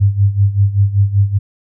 sine tone with tremolo, 100 Hz, G2, 35 cents sharp, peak -6 dBFS, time 0-1.39 s, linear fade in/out 20 ms, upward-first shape sine, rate 5.2 Hz, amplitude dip 80%, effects none

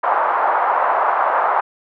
pink band-pass noise, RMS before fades -17 dBFS, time 0.03-1.61 s, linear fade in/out 10 ms, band 730 to 1200 Hz, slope 24 dB/octave, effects none

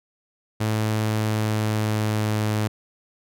sawtooth tone with pitch glide, 108.6 to 106.98 Hz, A2 to A2, -22 to -48 cents, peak -17 dBFS, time 0.6-2.68 s, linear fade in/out 10 ms, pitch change -26 cents, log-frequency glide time 1.06-2.56 s, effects none

